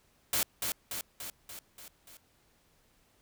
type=noise with echo; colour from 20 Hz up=white; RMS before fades=-29 dBFS; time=0.33-0.43 s; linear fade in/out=2 ms; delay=290 ms; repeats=6; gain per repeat=-4 dB; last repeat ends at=2.17 s; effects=pink hiss -68 dBFS RMS until 3.21 s